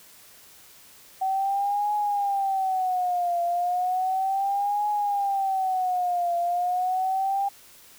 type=tone with vibrato; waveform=sine; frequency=759 Hz; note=F#5; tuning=44 cents sharp; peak=-22 dBFS; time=1.21-7.49 s; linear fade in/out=10 ms; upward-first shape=triangle; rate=0.34 Hz; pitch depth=170 cents each way; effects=white hiss -51 dBFS RMS until 7.98 s